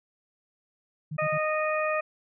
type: tone bursts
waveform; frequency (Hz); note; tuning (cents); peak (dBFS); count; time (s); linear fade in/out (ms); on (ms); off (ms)
sine; 153; D#3; -29; -31; 3; 1.11-1.38; 10; 60; 45
type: harmonic tone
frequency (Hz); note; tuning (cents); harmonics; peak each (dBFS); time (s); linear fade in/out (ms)
618; D#5; -12; 1 / 2 / 3 / 4; -27 / -30 / -34 / -33; 1.18-2.01; 10
effects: none